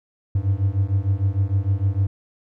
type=beating tone pair; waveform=triangle; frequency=94.8 / 101.4 Hz; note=F#2 / G#2; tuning=+43 / -41 cents; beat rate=6.6 Hz; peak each=-19 dBFS; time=0.35-2.07 s; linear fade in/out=5 ms; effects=none